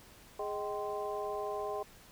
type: harmonic tone with a mistuned harmonic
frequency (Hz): 208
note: G#3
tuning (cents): +3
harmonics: 2 / 3 / 4 / 5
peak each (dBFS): -38 / -40 / -41 / -42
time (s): 0.39-1.83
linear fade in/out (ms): 5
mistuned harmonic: 4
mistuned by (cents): -120
effects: pink hiss -57 dBFS RMS until 2.11 s